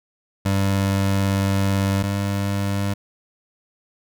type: tone pair in turn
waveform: 25% pulse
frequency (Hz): 98 / 99.66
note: G2 / G2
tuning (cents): 0 / +29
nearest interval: unison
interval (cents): 29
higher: second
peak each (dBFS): -14 / -17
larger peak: first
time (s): 0.45-2.03 / 2.03-2.94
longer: first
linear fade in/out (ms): 10
effects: none